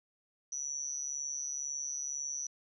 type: tone with amplitude modulation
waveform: sine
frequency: 5920 Hz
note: F#8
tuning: in tune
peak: -31 dBFS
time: 0.52-2.47 s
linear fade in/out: 5 ms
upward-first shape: sine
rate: 142 Hz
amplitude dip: 100%
effects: none